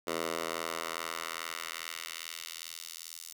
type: tone with high-pass filter sweep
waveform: 10% pulse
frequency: 82.41 Hz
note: E2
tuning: in tune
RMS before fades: -39 dBFS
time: 0.07-3.33 s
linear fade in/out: 5 ms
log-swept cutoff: 450 to 6100 Hz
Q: 0.9
effects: none